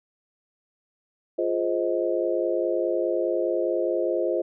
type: chord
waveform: sine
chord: F minor seventh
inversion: none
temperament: just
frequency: 349.2 / 419.1 / 523.8 / 628.6 Hz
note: F4 / Ab4 / C5 / Eb5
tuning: 0 / +16 / +2 / +18 cents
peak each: -26 / -30 / -27 / -28 dBFS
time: 1.38-4.42 s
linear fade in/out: 10 ms
effects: none